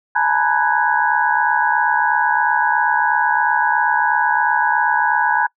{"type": "tone cluster", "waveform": "sine", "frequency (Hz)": [844, 907, 975, 1493, 1650], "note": ["G#5", "A#5", "B5", "F#6", "G#6"], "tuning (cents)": [28, -48, -23, 15, -12], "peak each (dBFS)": -20, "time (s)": [0.15, 5.47], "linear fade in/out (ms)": 10, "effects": ["noise-tail reverb RT60 0.1 s tail -25 dB re dry"]}